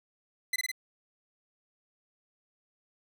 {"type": "tone with echo", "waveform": "sawtooth", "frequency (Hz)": 2028, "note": "B6", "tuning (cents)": 45, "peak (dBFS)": -23, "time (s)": [0.53, 0.56], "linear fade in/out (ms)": 5, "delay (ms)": 52, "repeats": 3, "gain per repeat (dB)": -2, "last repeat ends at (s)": 0.716, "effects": []}